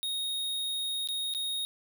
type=tone with dropouts; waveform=square; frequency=3733 Hz; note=A#7; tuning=2 cents sharp; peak=-31 dBFS; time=0.03-1.65 s; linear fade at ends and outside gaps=0 ms; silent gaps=1.074-1.087 / 1.338-1.348 s; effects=10-bit